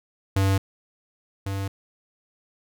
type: tone pair in turn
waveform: square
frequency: 97 / 97.84 Hz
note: G2 / G2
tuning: -18 / -3 cents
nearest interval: unison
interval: 15 cents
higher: second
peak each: -19 / -27 dBFS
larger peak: first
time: 0.36-0.58 / 1.46-1.68 s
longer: neither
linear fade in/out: 5 ms
effects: none